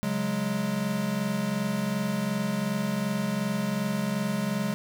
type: chord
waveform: square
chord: C# suspended fourth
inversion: none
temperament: equal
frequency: 138.59 / 185 / 207.7 Hz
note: C#3 / F#3 / G#3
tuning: 0 / 0 / 0 cents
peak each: -35 / -32 / -29 dBFS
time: 0.03-4.74 s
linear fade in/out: 0 ms
effects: none